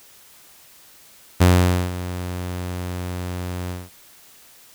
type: tone with ADSR envelope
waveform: sawtooth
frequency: 90 Hz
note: F#2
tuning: 47 cents flat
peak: -6 dBFS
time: 1.4-3.9 s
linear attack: 15 ms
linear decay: 490 ms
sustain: -16 dB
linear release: 200 ms
effects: white hiss -49 dBFS RMS until 4.74 s